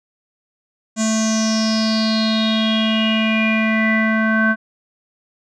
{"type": "tone with low-pass filter sweep", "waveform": "square", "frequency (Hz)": 220, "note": "A3", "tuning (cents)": 0, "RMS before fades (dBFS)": -17, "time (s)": [0.96, 4.56], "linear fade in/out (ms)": 50, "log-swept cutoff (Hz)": [7200, 1500], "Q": 8, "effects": []}